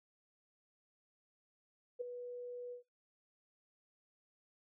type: tone with ADSR envelope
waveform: sine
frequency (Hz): 489.4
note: B4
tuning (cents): -16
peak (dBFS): -34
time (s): 1.99-2.83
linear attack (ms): 21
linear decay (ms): 9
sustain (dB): -9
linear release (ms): 110
effects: noise-tail reverb RT60 0.2 s tail -20 dB re dry